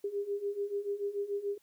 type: beating tone pair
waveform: sine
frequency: 400 / 406.9 Hz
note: G4 / G#4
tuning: +35 / -35 cents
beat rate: 6.9 Hz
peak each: -37 / -34 dBFS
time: 0.04-1.58 s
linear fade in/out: 5 ms
effects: white hiss -70 dBFS RMS until 1.62 s